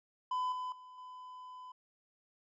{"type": "tone with level steps", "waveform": "triangle", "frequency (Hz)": 1007, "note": "B5", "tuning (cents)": 33, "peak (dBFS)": [-30, -35, -49, -45], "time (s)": [0.31, 1.72], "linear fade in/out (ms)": 5, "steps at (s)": [0.52, 0.72, 0.98], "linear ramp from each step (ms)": 2, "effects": ["resampled to 16000 Hz"]}